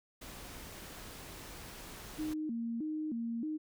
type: noise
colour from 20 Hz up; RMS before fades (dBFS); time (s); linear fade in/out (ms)
pink; -48; 0.21-2.34; 10
type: tone with vibrato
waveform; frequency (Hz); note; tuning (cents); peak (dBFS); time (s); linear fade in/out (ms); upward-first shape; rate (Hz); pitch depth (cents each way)
sine; 267.5; C4; +38; -34; 2.18-3.58; 20; square; 1.6; 250
effects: none